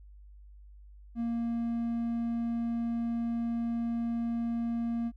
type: tone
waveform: triangle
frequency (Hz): 233.1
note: A#3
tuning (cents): 0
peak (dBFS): -27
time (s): 1.15-5.12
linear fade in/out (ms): 50
effects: added 50 Hz sine -49 dBFS peak until 5.16 s